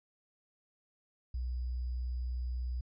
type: tone with sample-and-hold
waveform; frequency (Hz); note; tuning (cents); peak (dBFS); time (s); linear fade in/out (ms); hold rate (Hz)
sine; 61.74; B1; 0; -33; 1.34-2.81; 5; 4900
effects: resampled to 16000 Hz